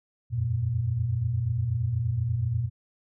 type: tone cluster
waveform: sine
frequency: 86.8 / 95.2 / 119.1 Hz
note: F2 / F#2 / A#2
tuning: -10 / +50 / +38 cents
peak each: -33 / -32 / -25 dBFS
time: 0.3-2.7 s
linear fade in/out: 50 ms
effects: none